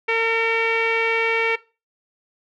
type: tone with low-pass filter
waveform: sawtooth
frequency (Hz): 454.7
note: A#4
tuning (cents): -43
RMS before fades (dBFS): -20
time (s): 0.08-1.56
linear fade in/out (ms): 10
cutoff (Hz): 2400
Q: 5.5
effects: noise-tail reverb RT60 0.3 s tail -19 dB re dry